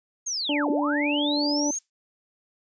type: linear two-way sweep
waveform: sine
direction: down then up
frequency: 6645 to 221.3 to 6645 Hz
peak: -26 dBFS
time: 0.26-1.79 s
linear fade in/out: 10 ms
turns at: 0.7 s
type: harmonic tone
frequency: 291.9 Hz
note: D4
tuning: 10 cents flat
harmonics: 1 / 2 / 3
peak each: -24 / -30 / -34 dBFS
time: 0.49-1.71 s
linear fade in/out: 5 ms
type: noise with exponential decay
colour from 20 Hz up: violet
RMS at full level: -35 dBFS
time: 1.74-1.9 s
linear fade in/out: 2 ms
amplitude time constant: 34 ms
effects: resampled to 16000 Hz